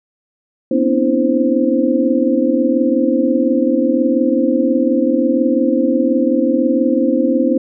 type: tone cluster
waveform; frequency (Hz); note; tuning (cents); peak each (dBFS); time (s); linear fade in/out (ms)
sine; 242.1 / 260.6 / 286.3 / 327.1 / 522; B3 / C4 / D4 / E4 / C5; -34 / -7 / -44 / -13 / -4; -18; 0.71-7.58; 5
effects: none